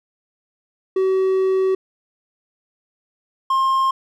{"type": "tone pair in turn", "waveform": "triangle", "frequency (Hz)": [379.4, 1063.5], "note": ["F#4", "C6"], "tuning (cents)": [43, 28], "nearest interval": "octave + tritone", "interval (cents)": 1785, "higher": "second", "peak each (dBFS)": -13, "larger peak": "neither", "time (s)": [[0.96, 1.75], [3.5, 3.91]], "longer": "first", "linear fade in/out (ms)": 5, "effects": []}